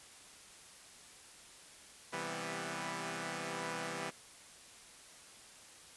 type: chord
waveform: 5% pulse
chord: C major seventh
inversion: none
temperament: equal with one note detuned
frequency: 130.81 / 164.81 / 197.25 / 246.9 Hz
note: C3 / E3 / G3 / B3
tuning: 0 / 0 / +11 / 0 cents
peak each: -37 / -31 / -33 / -33 dBFS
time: 2.12-4.11 s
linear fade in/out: 20 ms
effects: white hiss -56 dBFS RMS until 5.96 s + resampled to 24000 Hz